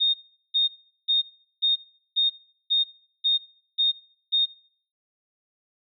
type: tone bursts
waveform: sine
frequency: 3687 Hz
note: A#7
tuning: 20 cents flat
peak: -18 dBFS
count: 9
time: 0-4.46 s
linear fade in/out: 20 ms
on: 140 ms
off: 400 ms
effects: noise-tail reverb RT60 0.5 s tail -21 dB re dry